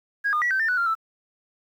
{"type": "tone with pitch steps", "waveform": "sine", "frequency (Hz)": [1644, 1216, 1938, 1548, 1794, 1480, 1388, 1321], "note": ["G#6", "D#6", "B6", "G6", "A6", "F#6", "F6", "E6"], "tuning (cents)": [-18, -40, -33, -22, 33, 0, -11, 3], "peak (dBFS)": -19, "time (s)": [0.24, 0.952], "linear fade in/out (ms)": 20, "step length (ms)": 89, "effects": ["tanh soft clip ceiling -16 dBFS", "9-bit"]}